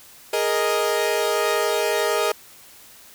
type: chord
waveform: sawtooth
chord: Ab suspended second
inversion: none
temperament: equal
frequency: 415.3 / 466.2 / 622.3 Hz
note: Ab4 / Bb4 / Eb5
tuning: 0 / 0 / 0 cents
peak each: -20 dBFS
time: 0.33-2.32 s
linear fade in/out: 5 ms
effects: white hiss -47 dBFS RMS until 3.14 s